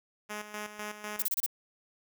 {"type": "tone with tremolo", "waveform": "5% pulse", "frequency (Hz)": 210.2, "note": "G#3", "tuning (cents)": 21, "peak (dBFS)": -25, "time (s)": [0.29, 1.26], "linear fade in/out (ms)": 20, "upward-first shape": "square", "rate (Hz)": 4, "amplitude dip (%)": 65}
{"type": "noise bursts", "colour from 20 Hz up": "violet", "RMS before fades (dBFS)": -29, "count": 5, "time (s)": [1.19, 1.463], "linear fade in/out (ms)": 5, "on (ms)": 33, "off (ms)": 27}
{"effects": []}